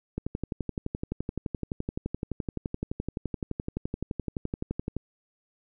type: click train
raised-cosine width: 3 ms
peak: -17 dBFS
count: 57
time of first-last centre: 0.18-4.966 s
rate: 11.7 Hz
effects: none